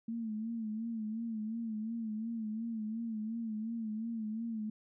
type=tone with vibrato; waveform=sine; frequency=222.7 Hz; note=A3; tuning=21 cents sharp; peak=-35 dBFS; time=0.08-4.7 s; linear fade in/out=5 ms; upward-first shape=sine; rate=2.8 Hz; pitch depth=75 cents each way; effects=none